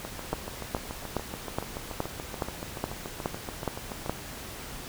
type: two click trains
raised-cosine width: 1 ms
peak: -21 / -13 dBFS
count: 29 / 10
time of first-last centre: 0.05-4.061 / 0.33-4.096 s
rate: 6.98 / 2.39 Hz
effects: pink hiss -41 dBFS RMS until 4.88 s